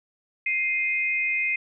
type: tone pair together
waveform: sine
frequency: 2102 / 2500 Hz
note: C7 / D#7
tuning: +7 / +8 cents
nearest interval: minor third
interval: 301 cents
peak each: -25 dBFS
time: 0.46-1.56 s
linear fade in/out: 5 ms
effects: none